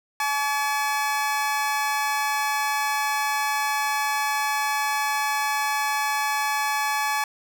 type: tone pair together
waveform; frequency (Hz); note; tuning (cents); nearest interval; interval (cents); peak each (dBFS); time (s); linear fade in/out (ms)
25% pulse; 854.8 / 1141; G#5 / C#6; +50 / +50; perfect fourth; 500; -20 / -24; 0.2-7.24; 2
effects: none